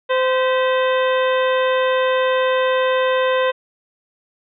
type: harmonic tone with a mistuned harmonic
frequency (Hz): 516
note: C5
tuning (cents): -24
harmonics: 1 / 2 / 3 / 4 / 5 / 6 / 7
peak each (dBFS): -16 / -22 / -26 / -28 / -30 / -32 / -33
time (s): 0.09-3.52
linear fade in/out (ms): 20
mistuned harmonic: 4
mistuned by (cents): -98
effects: none